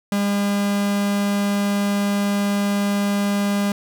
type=tone; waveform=45% pulse; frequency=202.1 Hz; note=G#3; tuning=47 cents flat; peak=-18 dBFS; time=0.12-3.72 s; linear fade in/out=2 ms; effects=none